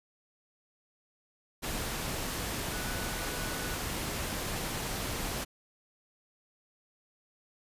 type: tone in noise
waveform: sine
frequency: 1480 Hz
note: F#6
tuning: in tune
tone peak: -44 dBFS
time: 2.71-3.76 s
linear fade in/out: 20 ms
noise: pink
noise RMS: -35 dBFS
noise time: 1.62-5.45 s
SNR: -12 dB
effects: resampled to 32000 Hz